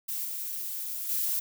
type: noise with level steps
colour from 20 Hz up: violet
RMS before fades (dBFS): -33 / -35 / -29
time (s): 0.08-1.4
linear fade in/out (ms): 10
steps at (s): 0.25 / 1.09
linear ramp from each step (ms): 2
effects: none